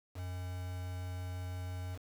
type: tone with quantisation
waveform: triangle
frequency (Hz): 90.6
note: F#2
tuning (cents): -36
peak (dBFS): -36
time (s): 0.14-1.99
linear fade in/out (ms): 50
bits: 8
effects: none